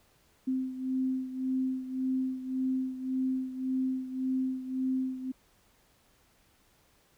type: beating tone pair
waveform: sine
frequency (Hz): 259.7 / 261.5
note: C4 / C4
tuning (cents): -13 / -1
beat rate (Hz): 1.8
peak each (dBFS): -30 / -35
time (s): 0.47-5.32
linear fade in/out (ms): 10
effects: pink hiss -66 dBFS RMS until 7.17 s